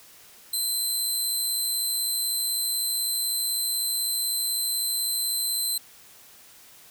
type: tone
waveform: 15% pulse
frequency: 4078 Hz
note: C8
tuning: 45 cents flat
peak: -18 dBFS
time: 0.53-5.78 s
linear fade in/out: 5 ms
effects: white hiss -51 dBFS RMS until 6.9 s